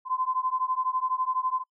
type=beating tone pair; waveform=sine; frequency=1022 / 1034 Hz; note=C6 / C6; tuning=-41 / -21 cents; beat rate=12 Hz; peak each=-28 dBFS; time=0.05-1.64 s; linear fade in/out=50 ms; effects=noise-tail reverb RT60 0.1 s tail -26 dB re dry